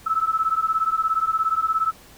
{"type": "beating tone pair", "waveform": "sine", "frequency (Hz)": [1300, 1317], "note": ["E6", "E6"], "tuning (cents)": [-24, -2], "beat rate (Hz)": 17, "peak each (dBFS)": -22, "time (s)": [0.06, 1.92], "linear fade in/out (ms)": 10, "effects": ["pink hiss -48 dBFS RMS until 2.17 s"]}